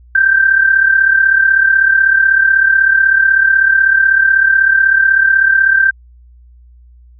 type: tone with amplitude modulation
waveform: sine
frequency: 1568 Hz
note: G6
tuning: in tune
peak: -4 dBFS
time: 0.15-5.91 s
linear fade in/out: 5 ms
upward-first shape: sine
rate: 36.1 Hz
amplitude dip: 65%
effects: added 60 Hz sine -39 dBFS peak until 7.19 s